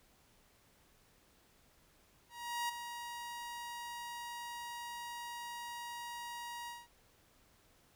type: tone with ADSR envelope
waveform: sawtooth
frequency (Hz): 950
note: A#5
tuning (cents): +33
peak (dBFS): -30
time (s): 2.29-6.88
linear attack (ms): 400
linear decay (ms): 9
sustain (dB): -9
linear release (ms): 200
effects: pink hiss -68 dBFS RMS until 7.95 s